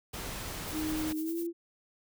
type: noise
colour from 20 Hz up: pink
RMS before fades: -39 dBFS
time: 0.13-1.13 s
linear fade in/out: 10 ms
type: noise with tremolo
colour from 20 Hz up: violet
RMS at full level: -42 dBFS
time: 0.67-1.47 s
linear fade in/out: 10 ms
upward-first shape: sine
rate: 10 Hz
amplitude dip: 65%
type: tone with pitch glide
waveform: sine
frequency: 311.1 to 339.3 Hz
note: D#4 to F4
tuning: 0 to -50 cents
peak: -31 dBFS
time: 0.72-1.53 s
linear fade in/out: 50 ms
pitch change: +150 cents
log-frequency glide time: 1.18-1.38 s
effects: none